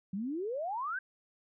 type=exponential sweep; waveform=sine; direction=up; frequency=182.7 to 1612 Hz; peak=-33 dBFS; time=0.13-0.99 s; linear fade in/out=5 ms; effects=none